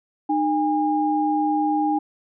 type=tone pair together; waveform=sine; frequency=304.8 / 813.7 Hz; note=D#4 / G#5; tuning=-36 / -36 cents; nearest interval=octave + perfect fourth; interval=1700 cents; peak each=-21 dBFS; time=0.29-1.99 s; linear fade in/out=10 ms; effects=none